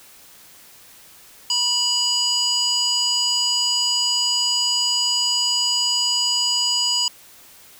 harmonic tone, 980 Hz, B5, 14 cents flat, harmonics 1 / 3 / 5 / 7 / 8, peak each -32 / -23 / -20 / -26 / -31 dBFS, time 1.5-7.08 s, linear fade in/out 2 ms, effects white hiss -47 dBFS RMS until 7.79 s

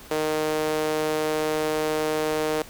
sawtooth tone with high-pass filter, 154.6 Hz, D#3, 11 cents flat, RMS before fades -25 dBFS, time 0.11-2.62 s, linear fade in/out 2 ms, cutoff 440 Hz, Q 2.4, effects pink hiss -45 dBFS RMS until 2.69 s

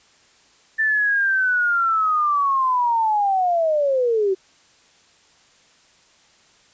sine linear sweep, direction down, 1779 to 370 Hz, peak -16 dBFS, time 0.78-4.35 s, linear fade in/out 20 ms, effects white hiss -55 dBFS RMS until 6.73 s + resampled to 16000 Hz

